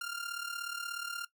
sawtooth tone with amplitude modulation, 1396.9 Hz, F6, in tune, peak -30 dBFS, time 0.01-1.25 s, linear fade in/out 5 ms, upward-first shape sine, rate 36.7 Hz, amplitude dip 75%, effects noise-tail reverb RT60 0.1 s tail -18 dB re dry

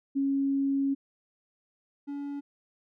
sine / triangle tone pair in turn, 275.2 / 284.1 Hz, C#4 / C#4, -12 / +43 cents, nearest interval minor second, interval 55 cents, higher second, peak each -24 / -31 dBFS, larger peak first, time 0.15-0.95 / 2.07-2.41 s, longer first, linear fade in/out 20 ms, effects none

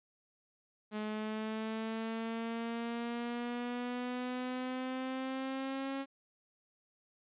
sawtooth exponential sweep, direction up, 212.1 to 273.3 Hz, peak -32 dBFS, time 0.91-6.06 s, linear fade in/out 50 ms, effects resampled to 8000 Hz + 11-bit

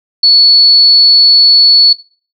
sine tone, 4420 Hz, C#8, 6 cents flat, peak -3 dBFS, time 0.23-1.93 s, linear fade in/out 5 ms, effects noise-tail reverb RT60 0.4 s tail -18 dB re dry

